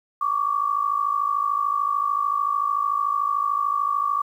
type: tone pair together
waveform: sine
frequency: 1120.5 / 1174 Hz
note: C#6 / D6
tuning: +18 / -1 cents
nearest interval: minor second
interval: 81 cents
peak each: -23 dBFS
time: 0.21-4.22 s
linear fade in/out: 5 ms
effects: 9-bit